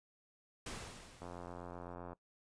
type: noise with exponential decay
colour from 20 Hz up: pink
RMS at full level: -43 dBFS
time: 0.66-1.95 s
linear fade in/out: 5 ms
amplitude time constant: 280 ms
type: click train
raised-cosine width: 1 ms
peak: -33 dBFS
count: 81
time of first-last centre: 1.22-2.131 s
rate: 87.8 Hz
effects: noise-tail reverb RT60 0.1 s tail -20 dB re dry + resampled to 22050 Hz